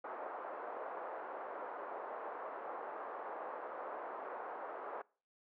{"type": "band-pass noise", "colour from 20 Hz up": "pink", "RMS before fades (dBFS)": -45, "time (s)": [0.04, 5.02], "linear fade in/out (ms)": 5, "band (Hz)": [460, 1300], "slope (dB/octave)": 24, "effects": ["noise-tail reverb RT60 0.4 s tail -24 dB re dry"]}